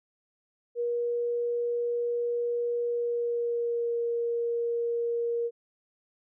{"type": "tone with pitch glide", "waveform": "sine", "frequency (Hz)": [476.9, 469.8], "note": ["A#4", "A#4"], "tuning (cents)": [39, 13], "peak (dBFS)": -26, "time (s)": [0.75, 5.51], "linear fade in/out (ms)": 50, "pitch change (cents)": -26, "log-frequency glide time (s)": [2.83, 3.97], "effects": []}